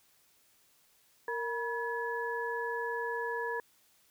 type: tone cluster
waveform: sine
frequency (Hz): 463.7 / 968 / 1703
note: A#4 / B5 / G#6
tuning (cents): -9 / -35 / +43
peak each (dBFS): -36 / -37 / -37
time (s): 1.28-3.6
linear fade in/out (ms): 2
effects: white hiss -67 dBFS RMS until 4.1 s